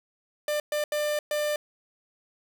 45% pulse tone bursts at uneven times, 596 Hz, D5, 25 cents sharp, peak -25 dBFS, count 4, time 0.48-0.6 / 0.72-0.84 / 0.92-1.19 / 1.31-1.56 s, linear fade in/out 2 ms, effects none

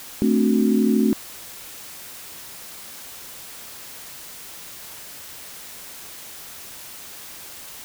sine chord, D dominant seventh, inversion second, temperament equal, 220 / 261.6 / 293.7 / 370 Hz, A3 / C4 / D4 / F#4, 0 / 0 / 0 / 0 cents, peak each -18 / -21 / -24 / -24 dBFS, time 0.22-1.13 s, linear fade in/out 0 ms, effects white hiss -39 dBFS RMS until 7.84 s

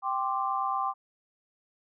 sine chord, G suspended fourth, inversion none, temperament equal, 784 / 1046.5 / 1174.7 Hz, G5 / C6 / D6, 0 / 0 / 0 cents, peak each -31 / -31 / -31 dBFS, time 0.02-0.94 s, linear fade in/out 50 ms, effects none

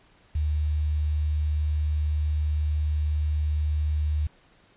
sine tone with quantisation, 75.5 Hz, D2, 48 cents sharp, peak -22 dBFS, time 0.35-4.27 s, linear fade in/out 5 ms, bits 8, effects pink hiss -59 dBFS RMS until 4.76 s + resampled to 8000 Hz

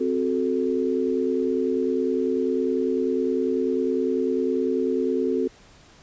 sine chord, F# diminished, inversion second, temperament equal, 261.6 / 370 / 440 Hz, C4 / F#4 / A4, 0 / 0 / 0 cents, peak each -25 dBFS, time 0-5.48 s, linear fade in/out 10 ms, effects pink hiss -52 dBFS RMS until 6.02 s + resampled to 16000 Hz

